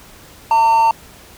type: tone with amplitude modulation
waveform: triangle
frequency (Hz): 907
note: A#5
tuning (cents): -48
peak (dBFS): -6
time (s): 0.51-0.91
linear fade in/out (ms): 2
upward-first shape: sine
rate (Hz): 252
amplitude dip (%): 35
effects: pink hiss -42 dBFS RMS until 1.37 s